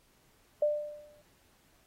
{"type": "tone with exponential decay", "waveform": "sine", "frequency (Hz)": 595, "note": "D5", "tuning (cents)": 22, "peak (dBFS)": -22, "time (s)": [0.62, 1.22], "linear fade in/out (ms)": 5, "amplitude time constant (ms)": 130, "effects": ["pink hiss -67 dBFS RMS until 1.86 s", "AAC 48 kbps"]}